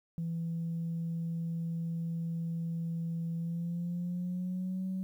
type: tone with pitch glide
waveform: sine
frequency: 166.4 to 187.86 Hz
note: E3 to F#3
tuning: +17 to +27 cents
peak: -31 dBFS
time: 0.18-5.03 s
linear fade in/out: 0 ms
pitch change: +210 cents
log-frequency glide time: 3.36-4.86 s
effects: tanh soft clip ceiling -29 dBFS + 11-bit